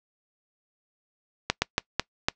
slowing click train, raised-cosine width 0.2 ms, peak -4 dBFS, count 5, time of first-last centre 1.5-2.285 s, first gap 120 ms, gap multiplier 1.34, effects noise-tail reverb RT60 0.1 s tail -24 dB re dry + low-pass 7000 Hz 12 dB/octave

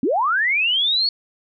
sine linear sweep, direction up, 221.3 to 4454 Hz, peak -16 dBFS, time 0.03-1.09 s, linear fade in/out 2 ms, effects none

